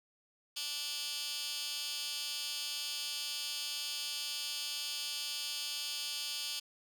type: tone with high-pass filter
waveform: 15% pulse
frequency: 293 Hz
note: D4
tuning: 4 cents flat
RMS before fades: -39 dBFS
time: 0.56-6.6 s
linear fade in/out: 10 ms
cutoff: 3800 Hz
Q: 2.5
effects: none